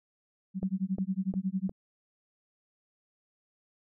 sine tone with tremolo, 190 Hz, F#3, 46 cents sharp, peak -25 dBFS, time 0.54-1.72 s, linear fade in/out 50 ms, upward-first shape sine, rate 11 Hz, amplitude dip 100%
click train, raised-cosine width 2 ms, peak -24 dBFS, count 4, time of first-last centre 0.63-1.694 s, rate 2.82 Hz
effects none

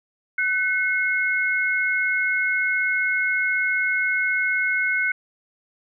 sine tone pair together, 1506.8 / 2168 Hz, F#6 / C#7, +31 / -39 cents, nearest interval tritone, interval 630 cents, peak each -22 dBFS, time 0.38-5.12 s, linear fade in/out 5 ms, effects none

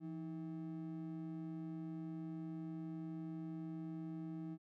triangle ring-modulated tone, 242 Hz, B3, 35 cents flat, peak -38 dBFS, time 0-4.58 s, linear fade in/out 50 ms, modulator 74.2 Hz, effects none

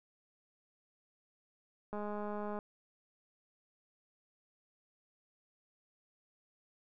click train, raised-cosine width 1 ms, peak -28 dBFS, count 138, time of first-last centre 1.93-2.589 s, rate 208 Hz, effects none

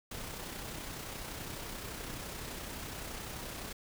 pink noise with amplitude modulation, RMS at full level -41 dBFS, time 0.11-3.73 s, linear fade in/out 5 ms, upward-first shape sine, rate 31.7 Hz, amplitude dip 35%, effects none

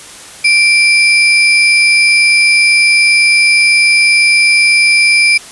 sine tone with sample-and-hold, 2349 Hz, D7, in tune, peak -5 dBFS, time 0.44-5.38 s, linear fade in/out 10 ms, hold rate 7350 Hz, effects white hiss -32 dBFS RMS until 5.51 s + resampled to 24000 Hz

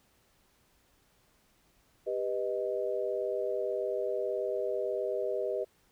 sine chord, G augmented, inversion none, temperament equal with one note detuned, 395.6 / 493.9 / 622.3 Hz, G4 / B4 / D#5, +16 / 0 / 0 cents, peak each -34 dBFS, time 2.06-5.65 s, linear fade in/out 20 ms, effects pink hiss -68 dBFS RMS until 5.91 s

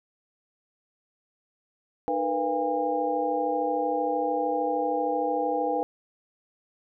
sine tone cluster, 303.5 / 462.9 / 496 / 694 / 809 Hz, D#4 / A#4 / B4 / F5 / G#5, -43 / -12 / +7 / -11 / -46 cents, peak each -32 / -36 / -28 / -32 / -28 dBFS, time 2.08-5.83 s, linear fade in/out 0 ms, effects none

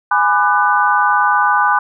sine chord, G# half-diminished seventh, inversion none, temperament just, 830.6 / 996.7 / 1196.1 / 1495.1 Hz, G#5 / B5 / D6 / F#6, 0 / +16 / +31 / +18 cents, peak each -16 dBFS, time 0.11-1.79 s, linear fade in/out 5 ms, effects none

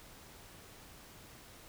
silence, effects pink hiss -55 dBFS RMS until 1.68 s

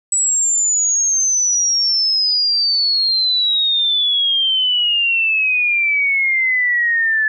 sine exponential sweep, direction down, 7902 to 1728 Hz, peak -13 dBFS, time 0.12-7.28 s, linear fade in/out 2 ms, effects none

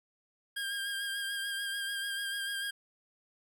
25% pulse tone with vibrato, 1609 Hz, G6, 45 cents sharp, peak -30 dBFS, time 0.56-2.71 s, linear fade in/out 10 ms, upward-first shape sine, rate 6.8 Hz, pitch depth 27 cents each way, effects none

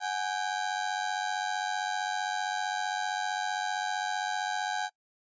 30% pulse ring-modulated tone, 787 Hz, G5, 7 cents sharp, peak -24 dBFS, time 0-4.9 s, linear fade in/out 50 ms, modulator 47.7 Hz, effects noise-tail reverb RT60 0.1 s tail -22 dB re dry + resampled to 16000 Hz

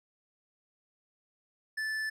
sine tone with tanh clipping, 1750 Hz, A6, 10 cents flat, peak -33 dBFS, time 1.77-2.1 s, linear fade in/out 10 ms, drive 11 dB, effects none

